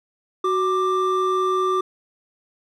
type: tone pair together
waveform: triangle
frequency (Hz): 372.2 / 1181.7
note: F#4 / D6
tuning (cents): +10 / +10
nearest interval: octave + minor sixth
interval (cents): 2000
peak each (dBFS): -19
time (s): 0.44-1.81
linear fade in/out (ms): 5
effects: none